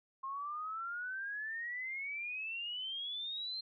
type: exponential sweep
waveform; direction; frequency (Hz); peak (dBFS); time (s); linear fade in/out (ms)
sine; up; 1062 to 4186; -38; 0.23-3.61; 10
effects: none